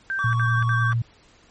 sine tone bursts, 1568 Hz, G6, in tune, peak -23 dBFS, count 3, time 0.1-0.922 s, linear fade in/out 0 ms, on 230 ms, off 66 ms
triangle tone with vibrato, 1134 Hz, C#6, 39 cents sharp, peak -24 dBFS, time 0.19-0.93 s, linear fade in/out 0 ms, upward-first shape triangle, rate 10 Hz, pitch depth 43 cents each way
sine tone, 116.5 Hz, A#2, 1 cent flat, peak -19 dBFS, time 0.24-1.02 s, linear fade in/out 5 ms
effects pink hiss -55 dBFS RMS until 1.5 s + MP3 32 kbps

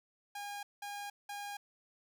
sawtooth tone bursts, 814 Hz, G#5, 35 cents flat, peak -37 dBFS, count 3, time 0.35-1.57 s, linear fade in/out 5 ms, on 280 ms, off 190 ms, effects none

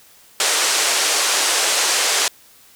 white band-pass noise, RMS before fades -18 dBFS, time 0.4-2.28 s, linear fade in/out 2 ms, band 380 to 8600 Hz, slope 24 dB/octave, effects white hiss -49 dBFS RMS until 2.75 s

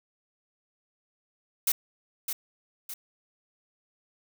blue noise with echo, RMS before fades -24 dBFS, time 1.67-1.72 s, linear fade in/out 5 ms, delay 610 ms, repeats 2, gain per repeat -7 dB, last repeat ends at 2.94 s, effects none

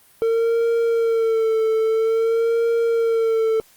triangle tone with vibrato, 452.6 Hz, A4, 49 cents sharp, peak -14 dBFS, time 0.22-3.6 s, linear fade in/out 0 ms, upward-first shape sine, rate 0.5 Hz, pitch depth 40 cents each way, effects white hiss -53 dBFS RMS until 3.76 s + Opus 32 kbps

